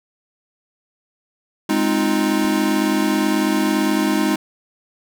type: chord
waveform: square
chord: F minor seventh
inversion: first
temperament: equal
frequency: 207.7 / 261.6 / 311.1 / 349.2 Hz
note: Ab3 / C4 / Eb4 / F4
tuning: 0 / 0 / 0 / 0 cents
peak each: -22 / -24 / -20 / -26 dBFS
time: 1.69-4.36 s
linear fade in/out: 5 ms
type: clicks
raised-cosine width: 2 ms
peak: -33 / -23 dBFS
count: 2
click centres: 2.42 / 2.449 s
effects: none